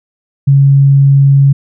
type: tone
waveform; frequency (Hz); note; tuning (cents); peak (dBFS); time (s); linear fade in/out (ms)
sine; 138.59; C#3; 0; -3; 0.47-1.53; 10
effects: none